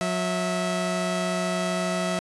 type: tone pair together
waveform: sawtooth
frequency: 181.23 / 652 Hz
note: F#3 / E5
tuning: -36 / -19 cents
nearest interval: octave + minor seventh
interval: 2217 cents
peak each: -23 dBFS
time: 0.01-2.19 s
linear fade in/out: 0 ms
effects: resampled to 24000 Hz